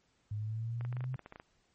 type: exponential sweep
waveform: sine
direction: up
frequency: 103.83 to 130.81 Hz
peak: -34 dBFS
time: 0.31-1.16 s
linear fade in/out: 5 ms
type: clicks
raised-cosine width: 0.5 ms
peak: -32 dBFS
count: 12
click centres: 0.81 / 0.85 / 0.927 / 0.968 / 1.007 / 1.041 / 1.143 / 1.193 / 1.261 / 1.324 / 1.359 / 1.399 s
effects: pink hiss -73 dBFS RMS until 1.74 s + MP3 32 kbps